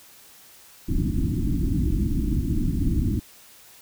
pink low-pass noise, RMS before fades -23 dBFS, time 0.88-3.2 s, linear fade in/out 10 ms, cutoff 340 Hz, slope 96 dB/octave, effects white hiss -50 dBFS RMS until 3.81 s

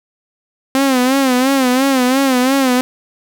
sawtooth tone with vibrato, 261.6 Hz, C4, in tune, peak -7 dBFS, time 0.75-2.81 s, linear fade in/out 0 ms, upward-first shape sine, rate 2.9 Hz, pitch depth 93 cents each way, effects none

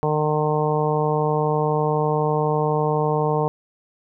harmonic tone, 152 Hz, D#3, 40 cents flat, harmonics 1 / 2 / 3 / 4 / 5 / 6 / 7, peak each -23 / -31 / -22 / -28 / -27 / -27 / -30 dBFS, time 0.03-3.48 s, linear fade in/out 0 ms, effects none

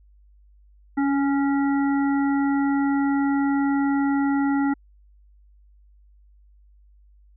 harmonic tone with a mistuned harmonic, 277.2 Hz, C#4, in tune, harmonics 1 / 3 / 5 / 7, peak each -19 / -29 / -33 / -36 dBFS, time 0.97-4.74 s, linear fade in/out 10 ms, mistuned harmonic 1, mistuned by +16 cents, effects added 50 Hz sine -51 dBFS peak until 7.36 s

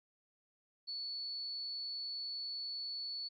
sine tone, 4435 Hz, C#8, in tune, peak -39 dBFS, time 0.87-3.29 s, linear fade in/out 20 ms, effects AAC 48 kbps

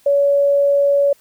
sine tone, 565 Hz, C#5, 33 cents sharp, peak -11 dBFS, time 0.06-1.13 s, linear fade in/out 5 ms, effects white hiss -54 dBFS RMS until 1.2 s

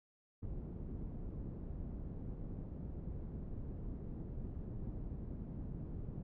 pink low-pass noise, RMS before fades -44 dBFS, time 0.42-6.23 s, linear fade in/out 10 ms, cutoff 260 Hz, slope 12 dB/octave, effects none

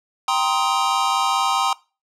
square chord, C minor seventh, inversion second, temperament just, 784.9 / 941.9 / 1046.5 / 1255.8 Hz, G5 / Bb5 / C6 / Eb6, +2 / +18 / 0 / +16 cents, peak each -24 dBFS, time 0.28-1.73 s, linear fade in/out 2 ms, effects noise-tail reverb RT60 0.3 s tail -21 dB re dry + low-pass 8000 Hz 12 dB/octave

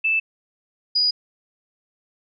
sine tone pair in turn, 2636 / 4913 Hz, E7 / D#8, -1 / -23 cents, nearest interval major seventh, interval 1078 cents, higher second, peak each -17 / -16 dBFS, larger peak second, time 0.04-0.2 / 0.95-1.11 s, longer neither, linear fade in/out 10 ms, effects none

